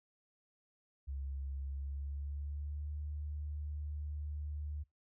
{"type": "tone with pitch glide", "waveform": "sine", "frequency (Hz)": [68.5, 74.27], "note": ["C#2", "D2"], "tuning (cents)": [-20, 20], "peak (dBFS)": -38, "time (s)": [1.07, 4.84], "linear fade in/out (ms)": 20, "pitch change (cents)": 140, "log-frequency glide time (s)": [1.64, 2.92], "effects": ["noise-tail reverb RT60 0.2 s tail -25 dB re dry"]}